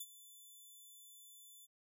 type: tone with ADSR envelope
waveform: 5% pulse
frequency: 3500 Hz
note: A7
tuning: 10 cents flat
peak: -34 dBFS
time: 0-1.67 s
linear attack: 7 ms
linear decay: 46 ms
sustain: -15 dB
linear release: 28 ms
effects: none